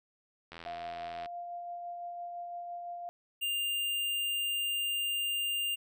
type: click train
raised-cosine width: 0.3 ms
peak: -29 dBFS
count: 63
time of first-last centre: 0.52-1.259 s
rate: 83.9 Hz
type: tone with tremolo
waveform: sine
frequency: 698 Hz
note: F5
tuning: 1 cent flat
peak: -37 dBFS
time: 0.66-3.09 s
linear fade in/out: 0 ms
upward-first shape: sine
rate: 5.9 Hz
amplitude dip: 25%
type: tone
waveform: square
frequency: 2800 Hz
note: F7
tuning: 4 cents sharp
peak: -31 dBFS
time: 3.41-5.76 s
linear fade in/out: 20 ms
effects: none